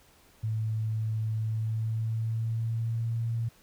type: tone with pitch glide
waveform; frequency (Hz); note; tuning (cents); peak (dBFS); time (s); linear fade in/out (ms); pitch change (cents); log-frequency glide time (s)
sine; 110 to 115.2; A2 to A#2; 0 to -20; -27; 0.43-3.49; 10; +80; 1.39-3.17
effects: pink hiss -60 dBFS RMS until 3.62 s